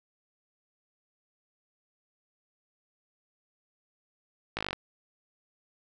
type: slowing click train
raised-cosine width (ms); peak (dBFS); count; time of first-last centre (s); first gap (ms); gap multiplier
0.3; -15; 9; 4.57-4.73; 18; 1.03
effects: none

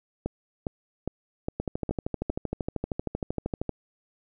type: two click trains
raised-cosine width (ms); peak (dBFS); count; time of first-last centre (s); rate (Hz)
2; -15 / -15; 28 / 6; 1.6-3.693 / 0.26-2.301; 12.9 / 2.45
effects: none

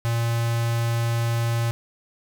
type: tone with notch filter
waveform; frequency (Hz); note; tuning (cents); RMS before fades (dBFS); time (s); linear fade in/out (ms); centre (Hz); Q
square; 116.54; A#2; 0; -23; 0.05-1.71; 0; 300; 1.4
effects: none

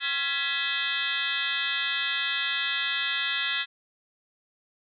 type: tone with frequency modulation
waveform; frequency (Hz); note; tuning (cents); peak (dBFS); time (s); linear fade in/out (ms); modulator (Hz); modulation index
sine; 2578; E7; -39; -25; 0-3.66; 50; 301; 3.8
effects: none

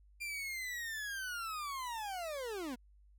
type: linear sweep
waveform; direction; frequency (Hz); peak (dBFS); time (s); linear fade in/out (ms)
40% pulse; down; 2400 to 230; -38; 0.2-2.76; 20
effects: added 50 Hz sine -60 dBFS peak until 3.18 s

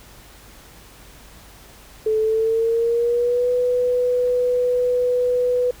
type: tone with pitch glide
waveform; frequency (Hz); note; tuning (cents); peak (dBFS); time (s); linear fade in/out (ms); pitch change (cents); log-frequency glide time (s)
sine; 435.7 to 494.7; A4 to B4; -17 to +3; -16; 2.06-5.71; 5; +220; 2.19-3.5
effects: added 50 Hz sine -49 dBFS peak until 5.8 s + pink hiss -46 dBFS RMS until 5.8 s

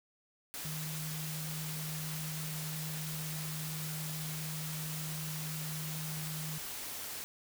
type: tone in noise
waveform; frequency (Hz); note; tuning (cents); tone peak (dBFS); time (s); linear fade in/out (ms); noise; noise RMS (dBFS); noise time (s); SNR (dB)
sine; 155.56; D#3; 0; -39; 0.65-6.58; 0; white; -42; 0.54-7.24; 0
effects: none

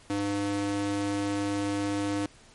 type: tone with high-pass filter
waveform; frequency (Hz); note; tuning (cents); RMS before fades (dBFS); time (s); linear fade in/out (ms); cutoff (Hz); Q
square; 100.9; G#2; -49; -29; 0.1-2.26; 0; 230; 2.9
effects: pink hiss -55 dBFS RMS until 2.54 s + MP3 48 kbps

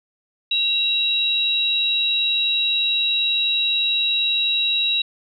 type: tone pair together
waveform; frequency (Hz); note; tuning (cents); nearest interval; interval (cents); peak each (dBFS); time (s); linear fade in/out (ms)
sine; 2739 / 3863; F7 / B7; -34 / -39; tritone; 595; -24 / -18; 0.51-5.02; 5
effects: none

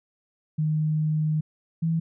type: tone pair in turn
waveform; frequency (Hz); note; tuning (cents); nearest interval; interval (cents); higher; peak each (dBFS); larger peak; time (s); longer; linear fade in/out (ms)
sine; 154.5 / 163.69; D#3 / E3; -12 / -12; minor second; 100; second; -21; neither; 0.58-1.41 / 1.82-2; first; 10
effects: none

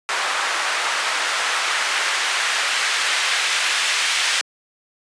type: noise with band-pass filter sweep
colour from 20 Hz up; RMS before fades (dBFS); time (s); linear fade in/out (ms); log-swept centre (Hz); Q
white; -21; 0.09-4.41; 0; 1200 to 2400; 1
effects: high-pass 400 Hz 12 dB/octave + resampled to 22050 Hz

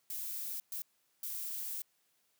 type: noise bursts at uneven times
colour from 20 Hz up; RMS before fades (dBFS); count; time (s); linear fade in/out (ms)
violet; -40; 3; 0.1-0.6 / 0.72-0.82 / 1.23-1.82; 2
effects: white hiss -75 dBFS RMS until 2.39 s + high-pass 100 Hz 12 dB/octave

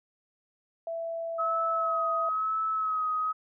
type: tone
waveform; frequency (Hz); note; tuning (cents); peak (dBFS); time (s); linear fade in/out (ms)
sine; 664; E5; +12; -31; 0.87-2.29; 2
type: tone with vibrato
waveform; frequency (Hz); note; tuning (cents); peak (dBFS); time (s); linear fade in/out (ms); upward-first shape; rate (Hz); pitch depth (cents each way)
sine; 1280; D#6; +49; -26; 1.38-3.33; 20; sine; 1; 34
effects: none

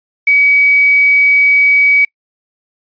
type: tone with quantisation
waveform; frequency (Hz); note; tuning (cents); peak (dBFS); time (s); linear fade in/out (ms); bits
sine; 2270; C#7; +41; -6; 0.27-2.05; 5; 5
effects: noise-tail reverb RT60 0.1 s tail -26 dB re dry + resampled to 11025 Hz

